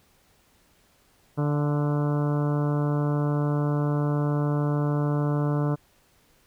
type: harmonic tone with a mistuned harmonic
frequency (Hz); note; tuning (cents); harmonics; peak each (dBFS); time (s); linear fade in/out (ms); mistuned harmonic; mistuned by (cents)
146.83; D3; 0; 1 / 2 / 3 / 4 / 5 / 6 / 7 / 8 / 9 / 10; -23 / -29 / -33 / -35 / -40 / -42 / -39 / -43 / -42 / -47; 1.37-5.76; 20; 5; -28
effects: pink hiss -62 dBFS RMS until 6.46 s